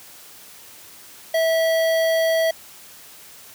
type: tone with notch filter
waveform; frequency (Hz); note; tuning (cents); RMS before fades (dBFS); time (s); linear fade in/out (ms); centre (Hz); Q
square; 652; E5; -19; -19; 1.34-2.51; 5; 7700; 1.2
effects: white hiss -44 dBFS RMS until 3.54 s + high-pass 60 Hz 12 dB/octave